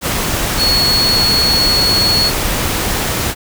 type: tone in noise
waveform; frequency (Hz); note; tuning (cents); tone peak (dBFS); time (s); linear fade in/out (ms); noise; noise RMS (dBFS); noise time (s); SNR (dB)
sine; 4359; C#8; -30; -11; 0.57-2.32; 50; pink; -17; 0.01-3.35; +3
effects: none